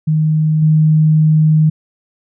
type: tone with level steps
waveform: sine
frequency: 155.56 Hz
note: D#3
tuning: in tune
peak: -10 / -7 dBFS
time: 0.07-1.7 s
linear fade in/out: 10 ms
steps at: 0.62 s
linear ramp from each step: 5 ms
effects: none